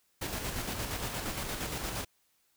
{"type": "noise with tremolo", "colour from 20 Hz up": "pink", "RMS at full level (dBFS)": -35, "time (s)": [0.21, 2.05], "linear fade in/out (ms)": 10, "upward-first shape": "square", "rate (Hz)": 8.6, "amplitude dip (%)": 35, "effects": ["white hiss -72 dBFS RMS until 2.56 s"]}